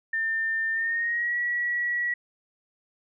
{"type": "tone with pitch glide", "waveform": "sine", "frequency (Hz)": [1800, 1929.2], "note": ["A6", "B6"], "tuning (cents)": [39, -41], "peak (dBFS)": -24, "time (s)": [0.13, 2.14], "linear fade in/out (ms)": 5, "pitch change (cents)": 120, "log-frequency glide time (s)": [0.73, 1.37], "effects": []}